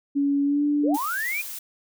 sine tone with pitch glide, 282.3 to 292.3 Hz, C#4 to D4, +32 to -8 cents, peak -19 dBFS, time 0.15-0.97 s, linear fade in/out 20 ms, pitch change +60 cents, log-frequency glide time 0.44-0.64 s
sine linear sweep, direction up, 392 to 2489 Hz, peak -25 dBFS, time 0.83-1.42 s, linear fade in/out 10 ms
blue noise, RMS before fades -35 dBFS, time 0.94-1.59 s, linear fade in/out 5 ms
effects none

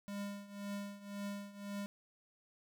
square tone with tremolo, 201.8 Hz, G#3, 49 cents flat, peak -39 dBFS, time 0.08-1.86 s, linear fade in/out 0 ms, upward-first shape triangle, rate 1.9 Hz, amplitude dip 85%, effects none

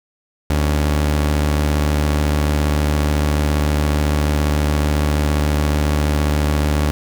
sawtooth tone pair together, 74.44 / 280 Hz, D2 / C#4, +24 / +18 cents, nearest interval octave + major seventh, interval 2294 cents, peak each -11 / -23 dBFS, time 0.5-6.91 s, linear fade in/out 0 ms, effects none

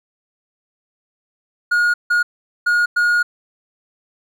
triangle tone bursts at uneven times, 1436 Hz, F6, 48 cents sharp, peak -11 dBFS, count 4, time 1.71-1.94 / 2.1-2.23 / 2.66-2.86 / 2.96-3.23 s, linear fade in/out 10 ms, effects none

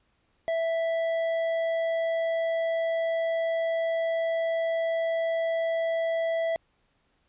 sine tone with tanh clipping, 659.3 Hz, E5, in tune, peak -26 dBFS, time 0.48-6.56 s, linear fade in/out 0 ms, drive 9 dB, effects pink hiss -70 dBFS RMS until 7.28 s + resampled to 8000 Hz

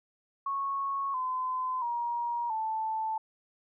sine tone with pitch steps, 1102 / 1022.3 / 948.3 / 879.7 Hz, C#6 / C6 / A#5 / A5, -11 / -41 / +29 / -1 cents, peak -29 dBFS, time 0.46-3.18 s, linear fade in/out 5 ms, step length 680 ms, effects none

